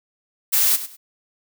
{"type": "noise with echo", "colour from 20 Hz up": "blue", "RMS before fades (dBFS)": -17, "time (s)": [0.52, 0.77], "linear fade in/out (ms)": 20, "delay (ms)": 100, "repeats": 2, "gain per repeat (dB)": -13, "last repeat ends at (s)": 0.97, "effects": []}